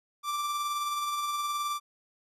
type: tone with tremolo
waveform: 45% pulse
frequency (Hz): 1174.7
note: D6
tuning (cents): 0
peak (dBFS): -28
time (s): 0.23-1.8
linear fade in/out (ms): 50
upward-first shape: sine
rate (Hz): 19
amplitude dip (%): 30
effects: resampled to 32000 Hz